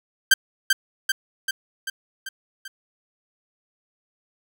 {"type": "tone with echo", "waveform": "sawtooth", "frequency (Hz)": 1568, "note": "G6", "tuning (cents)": 0, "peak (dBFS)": -7, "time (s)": [0.31, 0.34], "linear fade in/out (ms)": 5, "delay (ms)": 390, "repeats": 6, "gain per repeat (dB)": -4, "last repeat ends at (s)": 2.68, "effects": []}